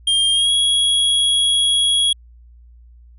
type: tone with pitch glide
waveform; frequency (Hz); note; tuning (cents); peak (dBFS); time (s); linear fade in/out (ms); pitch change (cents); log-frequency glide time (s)
square; 3208 to 3323; G7 to G#7; +39 to 0; -14; 0.07-2.13; 5; +61; 0.32-0.51
effects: added 59 Hz sine -42 dBFS peak until 3.18 s + resampled to 32000 Hz